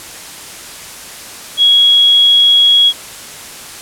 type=tone; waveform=sine; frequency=3322 Hz; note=G#7; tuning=in tune; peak=-5 dBFS; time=1.57-2.93 s; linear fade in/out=50 ms; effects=white hiss -30 dBFS RMS until 3.81 s + low-pass 11000 Hz 12 dB/octave